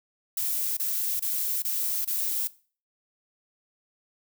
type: noise bursts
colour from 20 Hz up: violet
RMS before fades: -28 dBFS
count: 5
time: 0.37-2.474 s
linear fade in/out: 5 ms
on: 400 ms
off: 26 ms
effects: noise-tail reverb RT60 0.4 s tail -19 dB re dry